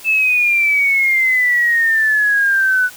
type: exponential sweep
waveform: sine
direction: down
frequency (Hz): 2636 to 1480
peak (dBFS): -11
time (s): 0.04-2.9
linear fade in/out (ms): 50
effects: white hiss -38 dBFS RMS until 2.96 s